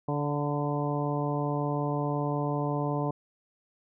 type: harmonic tone with a mistuned harmonic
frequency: 145.5 Hz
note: D3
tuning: 16 cents flat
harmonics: 1 / 2 / 3 / 4 / 5 / 6 / 7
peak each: -30 / -33 / -35 / -36 / -37 / -38 / -38 dBFS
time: 0.08-3.11 s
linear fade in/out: 5 ms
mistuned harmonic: 6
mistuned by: +36 cents
effects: none